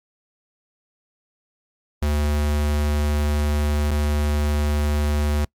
square tone pair in turn, 74 / 74 Hz, D2 / D2, +14 / +14 cents, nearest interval unison, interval 0 cents, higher neither, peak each -19 dBFS, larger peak neither, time 2.02-3.91 / 3.91-5.45 s, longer first, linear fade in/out 5 ms, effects noise-tail reverb RT60 0.1 s tail -25 dB re dry + MP3 96 kbps

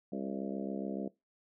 harmonic tone with a mistuned harmonic, 67 Hz, C2, 42 cents sharp, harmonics 3 / 4 / 5 / 6 / 7 / 8 / 9 / 10, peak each -39 / -41 / -43 / -45 / -46 / -47 / -48 / -49 dBFS, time 0.12-1.08 s, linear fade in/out 5 ms, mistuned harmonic 8, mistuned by +34 cents, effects noise-tail reverb RT60 0.2 s tail -21 dB re dry

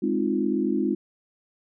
sine chord, F minor seventh, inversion first, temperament equal, 207.7 / 261.6 / 311.1 / 349.2 Hz, Ab3 / C4 / Eb4 / F4, 0 / 0 / 0 / 0 cents, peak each -27 dBFS, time 0.02-0.95 s, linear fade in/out 10 ms, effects none

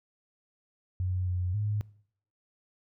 sine tone with pitch steps, 91.7 / 90 / 104.8 Hz, F#2 / F#2 / G#2, -15 / -47 / +16 cents, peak -27 dBFS, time 1-1.81 s, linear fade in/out 0 ms, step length 270 ms, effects noise-tail reverb RT60 0.6 s tail -22 dB re dry

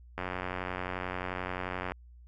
click train, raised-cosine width 0.5 ms, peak -19 dBFS, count 160, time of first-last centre 0.18-1.92 s, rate 91.4 Hz, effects added 60 Hz sine -50 dBFS peak until 2.27 s

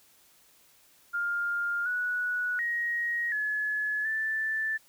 sine tone with pitch steps, 1405 / 1470 / 1886 / 1706 / 1762 Hz, F6 / F#6 / A#6 / G#6 / A6, +10 / -12 / +20 / +46 / +2 cents, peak -27 dBFS, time 1.13-4.78 s, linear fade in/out 20 ms, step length 730 ms, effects white hiss -61 dBFS RMS until 4.88 s

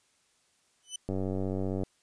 15% pulse tone with exponential growth, 3003 Hz, F#7, 25 cents sharp, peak -24 dBFS, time 0.83-0.96 s, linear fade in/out 5 ms, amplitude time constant 28 ms
click train, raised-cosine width 2 ms, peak -20 dBFS, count 72, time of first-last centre 1.09-1.834 s, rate 95.4 Hz
effects white hiss -69 dBFS RMS until 2.02 s + resampled to 22050 Hz

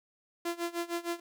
sawtooth tone with tremolo, 342.2 Hz, F4, 35 cents flat, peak -26 dBFS, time 0.45-1.2 s, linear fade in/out 5 ms, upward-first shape sine, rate 6.5 Hz, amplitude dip 90%, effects none

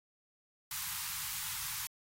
white band-stop noise, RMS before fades -39 dBFS, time 0.71-1.87 s, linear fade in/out 2 ms, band 170 to 840 Hz, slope 96 dB/octave, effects AAC 48 kbps

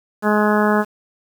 harmonic tone, 210.5 Hz, G#3, 24 cents sharp, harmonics 1 / 2 / 3 / 4 / 5 / 6 / 7 / 8, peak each -17 / -20 / -22 / -23 / -24 / -25 / -25 / -26 dBFS, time 0.22-0.85 s, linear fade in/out 50 ms, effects 7-bit

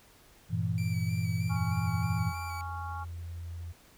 sine chord, E diminished, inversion first, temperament equal, 98 / 116.54 / 164.81 Hz, G2 / Bb2 / E3, 0 / 0 / 0 cents, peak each -32 dBFS, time 0.49-2.33 s, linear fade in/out 50 ms
sawtooth tone with vibrato, 2317 Hz, D7, 24 cents flat, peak -40 dBFS, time 0.78-2.61 s, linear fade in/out 0 ms, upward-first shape square, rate 3.2 Hz, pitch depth 23 cents each way
sine tone with pitch glide, 86 to 84.96 Hz, F2 to F2, -26 to -47 cents, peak -37 dBFS, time 1.46-3.73 s, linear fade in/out 20 ms, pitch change -21 cents, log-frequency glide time 2.79-2.95 s
harmonic tone, 277.2 Hz, C#4, in tune, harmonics 3 / 4 / 5, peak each -40 / -42 / -44 dBFS, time 1.49-3.05 s, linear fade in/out 20 ms
effects pink hiss -59 dBFS RMS until 3.97 s

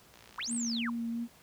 click train, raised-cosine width 0.2 ms, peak -36 dBFS, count 39, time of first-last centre 0.14-0.784 s, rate 59 Hz
sine linear two-way sweep, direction up then down, 777 to 8900 to 894 Hz, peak -34 dBFS, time 0.38-0.9 s, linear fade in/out 5 ms, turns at 0.53 s
sine tone with vibrato, 233.1 Hz, A#3, in tune, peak -32 dBFS, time 0.47-1.28 s, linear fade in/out 50 ms, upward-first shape sine, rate 2.9 Hz, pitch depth 16 cents each way
effects pink hiss -59 dBFS RMS until 1.42 s + high-pass 60 Hz 12 dB/octave

